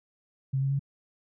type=tone with pitch steps; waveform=sine; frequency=134.1 / 136.44 / 138.83 Hz; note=C3 / C#3 / C#3; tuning=+43 / -27 / +3 cents; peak=-24 dBFS; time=0.53-0.794 s; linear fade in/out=10 ms; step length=88 ms; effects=none